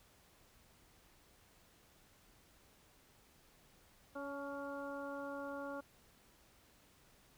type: harmonic tone with a mistuned harmonic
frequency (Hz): 280.3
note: C#4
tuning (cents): +19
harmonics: 1 / 2 / 3 / 4 / 5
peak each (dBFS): -47 / -45 / -52 / -51 / -50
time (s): 4.15-5.81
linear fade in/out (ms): 10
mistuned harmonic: 3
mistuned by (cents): +27
effects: pink hiss -67 dBFS RMS until 7.37 s